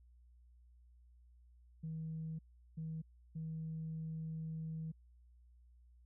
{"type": "tone bursts at uneven times", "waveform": "sine", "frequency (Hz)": 160, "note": "D#3", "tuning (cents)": 49, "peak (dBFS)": -39, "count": 3, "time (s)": [[1.83, 2.39], [2.77, 3.02], [3.35, 4.92]], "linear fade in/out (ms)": 10, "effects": ["tanh soft clip ceiling -36 dBFS", "added 60 Hz sine -61 dBFS peak until 6.05 s"]}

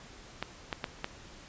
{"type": "clicks", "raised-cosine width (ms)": 0.3, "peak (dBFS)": -16, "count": 4, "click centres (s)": [0.426, 0.728, 0.842, 1.044], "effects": ["pink hiss -51 dBFS RMS until 1.48 s", "resampled to 16000 Hz"]}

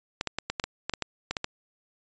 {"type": "clicks", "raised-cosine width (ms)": 0.2, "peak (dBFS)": -11, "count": 12, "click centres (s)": [0.211, 0.273, 0.386, 0.5, 0.598, 0.64, 0.896, 0.937, 1.023, 1.31, 1.368, 1.444], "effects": ["resampled to 16000 Hz"]}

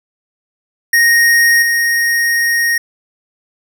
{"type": "tone with level steps", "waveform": "square", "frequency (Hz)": 1864.7, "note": "A#6", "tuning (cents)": 0, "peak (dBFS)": [-8, -12], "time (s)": [0.93, 2.78], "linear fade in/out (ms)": 5, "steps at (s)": 1.62, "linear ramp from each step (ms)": 5, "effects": []}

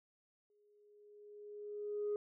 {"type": "tone with exponential growth", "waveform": "sine", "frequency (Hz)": 415.3, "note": "G#4", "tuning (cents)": 0, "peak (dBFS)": -32, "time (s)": [0.5, 2.16], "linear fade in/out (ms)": 1, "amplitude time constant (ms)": 360, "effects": ["tanh soft clip ceiling -31 dBFS"]}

